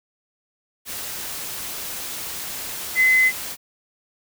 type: tone in noise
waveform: sine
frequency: 2038 Hz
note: C7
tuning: 46 cents flat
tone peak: -13 dBFS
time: 2.95-3.32 s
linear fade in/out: 50 ms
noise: white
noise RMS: -31 dBFS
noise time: 0.85-3.57 s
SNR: +15 dB
effects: none